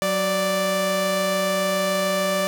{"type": "tone pair together", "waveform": "sawtooth", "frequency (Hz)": [186.81, 587.3], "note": ["F#3", "D5"], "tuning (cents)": [17, 0], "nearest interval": "octave + minor sixth", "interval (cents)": 1983, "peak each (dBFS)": [-23, -17], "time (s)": [0.02, 2.47], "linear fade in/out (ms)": 0, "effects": []}